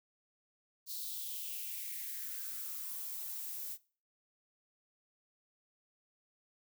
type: noise with high-pass filter sweep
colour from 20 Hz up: violet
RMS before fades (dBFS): -42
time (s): 0.86-3.78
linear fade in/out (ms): 50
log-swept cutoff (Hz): 4400 to 560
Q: 3.9
effects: noise-tail reverb RT60 0.4 s tail -21 dB re dry